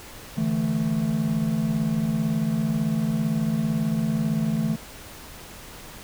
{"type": "chord", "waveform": "triangle", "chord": "D suspended second", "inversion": "none", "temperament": "equal", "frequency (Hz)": [146.83, 164.81, 220], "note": ["D3", "E3", "A3"], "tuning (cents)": [0, 0, 0], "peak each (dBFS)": [-27, -24, -22], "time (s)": [0.37, 4.76], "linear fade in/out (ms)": 10, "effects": ["pink hiss -42 dBFS RMS until 6.03 s"]}